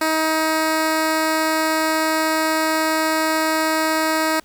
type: tone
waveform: 10% pulse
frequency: 316.4 Hz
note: D#4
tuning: 29 cents sharp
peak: -9 dBFS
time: 0.01-4.4 s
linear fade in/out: 5 ms
effects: pink hiss -54 dBFS RMS until 4.44 s